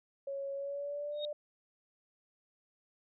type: tone with pitch glide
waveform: sine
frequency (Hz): 553 to 592.7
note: C#5 to D5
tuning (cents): -4 to +16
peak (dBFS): -36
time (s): 0.27-1.33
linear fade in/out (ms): 5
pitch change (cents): +120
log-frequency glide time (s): 0.54-1.18
type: tone with exponential growth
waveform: sine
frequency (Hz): 3729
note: A#7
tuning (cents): 0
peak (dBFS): -34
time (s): 1.12-1.25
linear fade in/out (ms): 1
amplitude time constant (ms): 27
effects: none